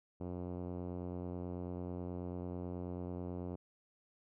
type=tone with low-pass filter; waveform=5% pulse; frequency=89.2 Hz; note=F2; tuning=37 cents sharp; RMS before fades=-42 dBFS; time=0.2-3.56 s; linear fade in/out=10 ms; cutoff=380 Hz; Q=0.62; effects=none